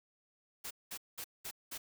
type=noise bursts; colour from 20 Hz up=white; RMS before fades=-43 dBFS; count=5; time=0.64-1.78 s; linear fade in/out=10 ms; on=68 ms; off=200 ms; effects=none